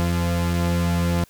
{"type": "tone pair together", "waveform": "45% pulse", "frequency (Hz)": [85.8, 172.44], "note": ["F2", "F3"], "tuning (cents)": [-30, -22], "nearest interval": "octave", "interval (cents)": 1208, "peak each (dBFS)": -22, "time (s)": [0, 1.24], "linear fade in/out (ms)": 0, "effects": ["white hiss -55 dBFS RMS until 1.29 s"]}